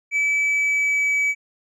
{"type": "tone with pitch glide", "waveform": "triangle", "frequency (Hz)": [2300, 2285], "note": ["D7", "D7"], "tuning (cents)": [-37, -48], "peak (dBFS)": -16, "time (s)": [0.11, 1.35], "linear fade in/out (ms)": 50, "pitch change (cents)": -11, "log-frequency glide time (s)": [0.38, 1.19], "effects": ["resampled to 24000 Hz"]}